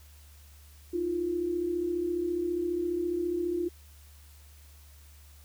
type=tone pair together; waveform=sine; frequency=315.2 / 349.9 Hz; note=D#4 / F4; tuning=+23 / +3 cents; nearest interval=major second; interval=180 cents; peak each=-35 / -28 dBFS; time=0.93-3.69 s; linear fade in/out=10 ms; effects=added 73 Hz sine -51 dBFS peak until 5.44 s + white hiss -59 dBFS RMS until 5.44 s